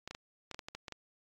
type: clicks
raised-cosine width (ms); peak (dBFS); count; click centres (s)
0.2; -25; 10; 0.076 / 0.11 / 0.149 / 0.513 / 0.545 / 0.592 / 0.685 / 0.75 / 0.882 / 0.923
effects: AAC 64 kbps